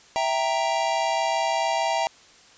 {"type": "chord", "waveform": "square", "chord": "E diminished", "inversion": "none", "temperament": "equal", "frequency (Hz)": [659.3, 784, 932.3], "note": ["E5", "G5", "Bb5"], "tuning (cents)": [0, 0, 0], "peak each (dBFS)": -27, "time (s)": [0.16, 2.07], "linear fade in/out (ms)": 0, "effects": ["white hiss -52 dBFS RMS until 2.57 s", "resampled to 16000 Hz"]}